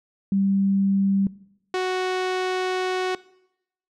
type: tone pair in turn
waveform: sine / sawtooth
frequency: 196 / 370 Hz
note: G3 / F#4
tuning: 0 / 0 cents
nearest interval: major seventh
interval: 1100 cents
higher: second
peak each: -18 dBFS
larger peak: neither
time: 0.32-1.27 / 1.74-3.15 s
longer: second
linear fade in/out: 2 ms
effects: noise-tail reverb RT60 0.8 s tail -20 dB re dry + low-pass 5000 Hz 12 dB/octave